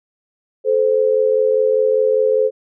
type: tone pair together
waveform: sine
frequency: 434 / 519 Hz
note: A4 / C5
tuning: -24 / -14 cents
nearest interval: minor third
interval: 310 cents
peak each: -15 dBFS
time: 0.64-2.51 s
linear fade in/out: 50 ms
effects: none